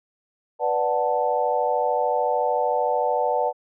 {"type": "chord", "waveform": "sine", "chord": "B minor seventh", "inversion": "none", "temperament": "equal", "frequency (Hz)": [493.9, 587.3, 740, 880], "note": ["B4", "D5", "F#5", "A5"], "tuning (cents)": [0, 0, 0, 0], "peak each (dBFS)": -25, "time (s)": [0.59, 3.53], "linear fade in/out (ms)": 50, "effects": []}